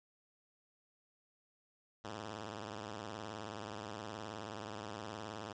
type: tone with vibrato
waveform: 5% pulse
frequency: 105.9 Hz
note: G#2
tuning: 34 cents sharp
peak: -32 dBFS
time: 2.04-5.53 s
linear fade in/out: 10 ms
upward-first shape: sine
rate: 19 Hz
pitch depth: 150 cents each way
effects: resampled to 16000 Hz + 12-bit